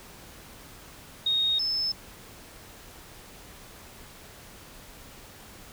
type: tone pair in turn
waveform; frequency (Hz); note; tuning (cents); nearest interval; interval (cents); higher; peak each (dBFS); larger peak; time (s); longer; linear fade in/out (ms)
sine; 3729 / 5243; A#7 / E8; 0 / -10; tritone; 590; second; -22 / -25; first; 1.26-1.59 / 1.59-1.92; neither; 5
effects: pink hiss -48 dBFS RMS until 5.72 s